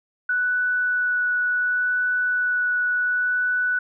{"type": "tone with vibrato", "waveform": "sine", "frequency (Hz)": 1480, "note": "F#6", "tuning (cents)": 0, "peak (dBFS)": -19, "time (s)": [0.29, 3.79], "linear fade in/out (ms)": 5, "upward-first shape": "sine", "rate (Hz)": 0.69, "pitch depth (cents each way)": 8, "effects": []}